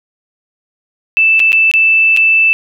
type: tone with dropouts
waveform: sine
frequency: 2643 Hz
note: E7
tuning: 4 cents sharp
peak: -6 dBFS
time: 1.17-2.53 s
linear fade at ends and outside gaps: 0 ms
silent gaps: 1.395-1.401 / 1.52-1.529 / 1.714-1.738 / 2.165-2.172 s
effects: none